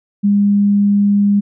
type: tone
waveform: sine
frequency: 202.8 Hz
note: G#3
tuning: 41 cents flat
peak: -9 dBFS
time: 0.23-1.41 s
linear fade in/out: 20 ms
effects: none